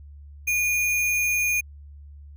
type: tone with sample-and-hold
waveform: sine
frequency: 2436 Hz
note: D#7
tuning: 37 cents flat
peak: -20 dBFS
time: 0.47-1.61 s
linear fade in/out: 10 ms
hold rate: 8820 Hz
effects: added 72 Hz sine -41 dBFS peak until 2.36 s